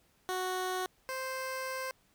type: tone pair in turn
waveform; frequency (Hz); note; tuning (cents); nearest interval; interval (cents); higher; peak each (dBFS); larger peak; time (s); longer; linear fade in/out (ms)
15% pulse; 369.6 / 522.7; F#4 / C5; -2 / -2; tritone; 600; second; -26 / -29; first; 0.29-0.86 / 1.09-1.91; second; 0
effects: pink hiss -69 dBFS RMS until 2.14 s